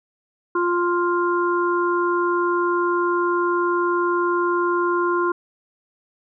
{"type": "harmonic tone", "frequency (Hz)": 350, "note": "F4", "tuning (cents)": 4, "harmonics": [1, 3, 4], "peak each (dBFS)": [-20, -22, -26], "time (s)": [0.55, 5.32], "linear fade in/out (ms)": 5, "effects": []}